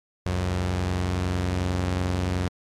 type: tone pair together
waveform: sawtooth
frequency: 68.1 / 90.9 Hz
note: C#2 / F#2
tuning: -30 / -30 cents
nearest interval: perfect fourth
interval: 500 cents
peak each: -27 / -20 dBFS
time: 0.26-2.48 s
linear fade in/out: 0 ms
effects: low-pass 8000 Hz 12 dB/octave + MP3 96 kbps